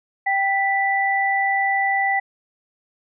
sine tone pair together, 784 / 1975.5 Hz, G5 / B6, 0 / 0 cents, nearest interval octave + major third, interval 1600 cents, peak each -20 dBFS, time 0.26-2.2 s, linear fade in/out 10 ms, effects none

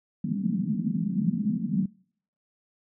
white band-pass noise, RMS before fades -27 dBFS, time 0.24-1.86 s, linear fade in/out 5 ms, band 170 to 220 Hz, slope 48 dB/octave, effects noise-tail reverb RT60 0.6 s tail -26 dB re dry

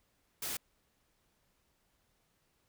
white noise, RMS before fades -38 dBFS, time 0.42-0.57 s, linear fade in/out 5 ms, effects pink hiss -75 dBFS RMS until 2.68 s

